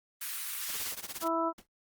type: high-pass noise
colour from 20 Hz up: white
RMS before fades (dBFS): -37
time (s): 0.21-0.92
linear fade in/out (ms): 5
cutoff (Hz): 1200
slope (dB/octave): 24
type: noise with tremolo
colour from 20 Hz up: white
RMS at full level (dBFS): -38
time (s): 0.68-1.28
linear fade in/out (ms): 10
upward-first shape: sine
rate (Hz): 17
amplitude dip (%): 85
type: harmonic tone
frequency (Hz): 329.6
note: E4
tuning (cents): 0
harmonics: 1 / 2 / 3 / 4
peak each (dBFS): -33 / -33 / -33 / -33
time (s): 1.21-1.53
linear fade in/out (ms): 50
type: noise with exponential decay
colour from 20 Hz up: pink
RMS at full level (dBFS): -45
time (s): 1.58-1.67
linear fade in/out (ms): 5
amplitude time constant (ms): 19
effects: Opus 32 kbps